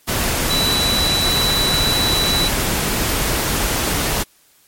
sine tone in noise, 3951 Hz, B7, in tune, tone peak -17 dBFS, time 0.49-2.49 s, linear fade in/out 20 ms, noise pink, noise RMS -19 dBFS, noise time 0.07-4.24 s, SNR -1 dB, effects white hiss -54 dBFS RMS until 4.67 s + MP3 64 kbps

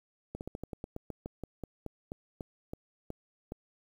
slowing click train, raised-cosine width 2 ms, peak -25 dBFS, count 18, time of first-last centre 0.35-3.521 s, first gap 59 ms, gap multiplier 1.13, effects 9-bit

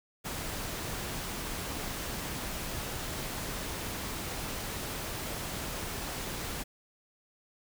pink noise, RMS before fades -37 dBFS, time 0.24-6.64 s, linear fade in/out 20 ms, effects none

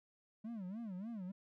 triangle tone with vibrato, 206 Hz, G#3, 14 cents flat, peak -40 dBFS, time 0.44-1.32 s, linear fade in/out 10 ms, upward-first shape sine, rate 3.4 Hz, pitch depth 240 cents each way, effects none

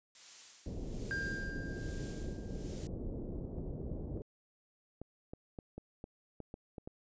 blue noise with tremolo, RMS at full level -48 dBFS, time 0.15-2.87 s, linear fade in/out 2 ms, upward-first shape sine, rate 1.2 Hz, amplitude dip 70%
pink low-pass noise, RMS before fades -41 dBFS, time 0.66-4.22 s, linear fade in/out 0 ms, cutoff 490 Hz, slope 24 dB/octave
triangle tone with exponential decay, 1597 Hz, G6, 32 cents sharp, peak -32 dBFS, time 1.11-2.77 s, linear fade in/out 0 ms, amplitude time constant 360 ms
clicks, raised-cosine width 2 ms, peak -31 dBFS, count 11, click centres 3.585 / 4.174 / 5.016 / 5.335 / 5.588 / 5.78 / 6.041 / 6.403 / 6.541 / 6.782 / 6.875 s
effects resampled to 16000 Hz

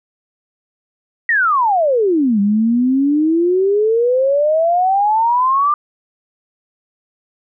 sine exponential two-way sweep, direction down then up, 1935 to 197.6 to 1202 Hz, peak -11 dBFS, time 1.29-5.74 s, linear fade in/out 2 ms, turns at 2.4 s, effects none

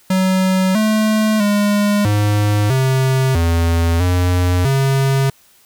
square tone with pitch steps, 187.5 / 216.2 / 205.4 / 104.1 / 131.9 / 83.8 / 89.6 / 135.6 Hz, F#3 / A3 / G#3 / G#2 / C3 / E2 / F2 / C#3, +23 / -30 / -19 / +5 / +14 / +29 / +45 / -38 cents, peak -13 dBFS, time 0.1-5.3 s, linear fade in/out 5 ms, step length 650 ms, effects white hiss -51 dBFS RMS until 5.65 s

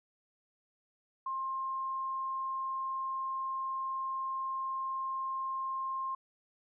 sine tone, 1061 Hz, C6, 24 cents sharp, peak -33 dBFS, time 1.26-6.15 s, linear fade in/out 5 ms, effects none

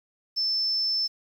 sine tone, 5290 Hz, E8, 5 cents sharp, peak -23 dBFS, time 0.36-1.08 s, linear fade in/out 20 ms, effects 9-bit

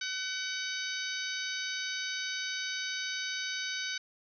harmonic tone with a mistuned harmonic, 755 Hz, F#5, 35 cents sharp, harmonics 2 / 3 / 4 / 5 / 6 / 7 / 8, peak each -38 / -41 / -42 / -40 / -41 / -48 / -43 dBFS, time 0.01-3.98 s, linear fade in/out 5 ms, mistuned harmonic 6, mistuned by +20 cents, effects none

